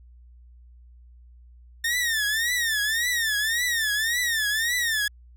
sawtooth tone with vibrato, 1814 Hz, A#6, 48 cents flat, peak -19 dBFS, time 1.84-5.08 s, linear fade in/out 5 ms, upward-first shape triangle, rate 1.8 Hz, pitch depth 170 cents each way, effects added 60 Hz sine -47 dBFS peak until 5.36 s

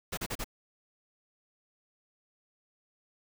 pink noise bursts, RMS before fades -35 dBFS, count 4, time 0.12-0.444 s, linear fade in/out 10 ms, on 54 ms, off 36 ms, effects none

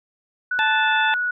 sine tone with pitch glide, 1480 to 1466.4 Hz, F#6 to F#6, 0 to -16 cents, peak -20 dBFS, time 0.51-1.31 s, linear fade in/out 5 ms, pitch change -16 cents, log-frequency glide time 0.71-0.9 s
harmonic tone, 876 Hz, A5, 8 cents flat, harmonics 1 / 2 / 3 / 4, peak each -21 / -24 / -26 / -27 dBFS, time 0.59-1.14 s, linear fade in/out 0 ms
effects none

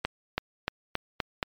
accelerating click train, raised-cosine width 0.3 ms, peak -10 dBFS, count 6, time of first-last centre 0.05-1.429 s, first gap 330 ms, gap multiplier 0.91, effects MP3 96 kbps

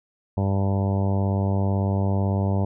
harmonic tone, 98 Hz, G2, in tune, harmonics 1 / 2 / 3 / 4 / 5 / 6 / 7 / 8 / 9 / 10, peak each -21 / -26 / -34 / -34 / -36 / -34 / -36 / -40 / -37 / -44 dBFS, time 0.37-2.65 s, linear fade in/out 5 ms, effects none

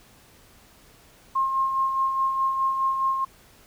sine tone with tremolo, 1068 Hz, C6, 35 cents sharp, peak -19 dBFS, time 1.35-3.25 s, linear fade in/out 10 ms, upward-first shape sine, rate 4.8 Hz, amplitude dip 45%, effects pink hiss -54 dBFS RMS until 3.66 s

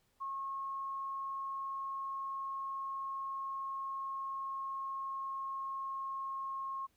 sine tone with pitch glide, 1086 to 1079.1 Hz, C#6 to C#6, -36 to -47 cents, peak -37 dBFS, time 0.2-6.87 s, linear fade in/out 20 ms, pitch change -11 cents, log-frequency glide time 1.22-6.71 s, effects pink hiss -75 dBFS RMS until 6.96 s

